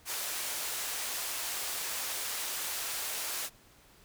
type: band-pass noise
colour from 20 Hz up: white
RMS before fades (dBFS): -36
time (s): 0.05-3.5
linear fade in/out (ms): 50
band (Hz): 460 to 15000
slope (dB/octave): 12
effects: pink hiss -60 dBFS RMS until 4.04 s

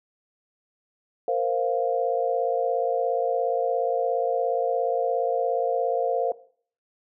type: chord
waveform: sine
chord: Bb suspended second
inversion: none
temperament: equal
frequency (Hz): 466.2 / 523.3 / 698.5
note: Bb4 / C5 / F5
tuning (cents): 0 / 0 / 0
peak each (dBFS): -26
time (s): 1.28-6.32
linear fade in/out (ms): 2
effects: noise-tail reverb RT60 0.5 s tail -18 dB re dry

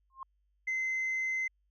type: tone with exponential growth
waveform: sine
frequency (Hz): 1065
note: C6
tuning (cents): +30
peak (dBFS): -35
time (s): 0.1-0.23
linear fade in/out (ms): 2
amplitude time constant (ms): 27
type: tone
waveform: sine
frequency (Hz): 2061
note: C7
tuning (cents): -27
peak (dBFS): -28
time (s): 0.67-1.48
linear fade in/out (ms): 10
effects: tanh soft clip ceiling -28 dBFS + added 50 Hz sine -70 dBFS peak until 1.7 s

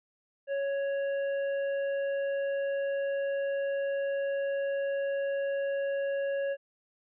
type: tone with tanh clipping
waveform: sine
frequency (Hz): 555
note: C#5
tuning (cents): +2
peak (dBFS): -30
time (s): 0.47-6.57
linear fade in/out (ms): 50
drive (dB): 10
effects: resampled to 8000 Hz

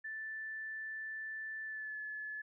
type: tone with pitch glide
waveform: sine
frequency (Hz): 1760 to 1719.8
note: A6 to A6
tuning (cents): 0 to -40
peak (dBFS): -40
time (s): 0.04-2.42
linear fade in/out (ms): 10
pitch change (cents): -40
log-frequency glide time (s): 1.64-1.98
effects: none

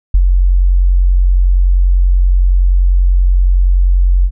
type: tone with ADSR envelope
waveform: sine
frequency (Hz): 45.24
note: F#1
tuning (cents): -38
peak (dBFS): -3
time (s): 0.14-4.31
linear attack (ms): 6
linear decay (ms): 60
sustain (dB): -3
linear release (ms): 61
effects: none

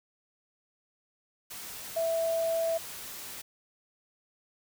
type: tone in noise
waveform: sine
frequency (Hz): 659.3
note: E5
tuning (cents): 0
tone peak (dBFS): -26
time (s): 1.96-2.78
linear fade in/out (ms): 10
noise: white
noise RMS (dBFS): -42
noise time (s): 1.5-3.42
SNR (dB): +13
effects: none

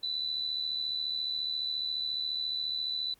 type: tone with amplitude modulation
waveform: sine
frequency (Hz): 3986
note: B7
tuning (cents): +15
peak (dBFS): -28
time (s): 0.03-3.14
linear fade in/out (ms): 5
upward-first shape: sine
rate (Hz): 74.4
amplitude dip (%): 55
effects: pink hiss -63 dBFS RMS until 3.19 s + Opus 24 kbps

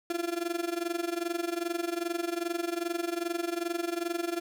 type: tone with amplitude modulation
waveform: 35% pulse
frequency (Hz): 342.4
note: F4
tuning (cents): -34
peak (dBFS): -25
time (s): 0.1-4.4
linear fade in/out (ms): 2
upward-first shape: sine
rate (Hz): 22.5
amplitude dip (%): 85
effects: none

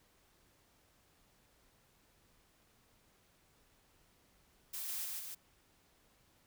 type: noise with echo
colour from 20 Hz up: blue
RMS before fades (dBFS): -42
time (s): 4.73-5.05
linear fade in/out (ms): 10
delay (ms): 150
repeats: 2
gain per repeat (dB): -2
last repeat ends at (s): 5.35
effects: pink hiss -70 dBFS RMS until 6.46 s

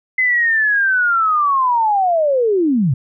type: linear sweep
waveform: sine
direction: down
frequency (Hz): 2050 to 116.54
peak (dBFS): -12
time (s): 0.18-2.94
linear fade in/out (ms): 5
effects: none

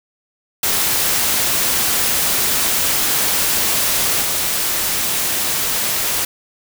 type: noise with level steps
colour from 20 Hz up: white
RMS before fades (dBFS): -17 / -19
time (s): 0.63-6.25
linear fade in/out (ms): 5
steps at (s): 4.21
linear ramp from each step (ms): 10
effects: none

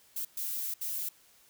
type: noise bursts at uneven times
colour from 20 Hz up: violet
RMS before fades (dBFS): -35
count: 3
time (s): 0.16-0.25 / 0.37-0.74 / 0.81-1.09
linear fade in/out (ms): 5
effects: white hiss -62 dBFS RMS until 1.49 s

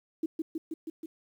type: tone with echo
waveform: sine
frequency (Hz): 321.1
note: E4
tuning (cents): -45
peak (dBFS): -26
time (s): 0.23-0.26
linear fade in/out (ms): 5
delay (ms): 160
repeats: 5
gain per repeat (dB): -2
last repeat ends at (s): 1.06
effects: 10-bit

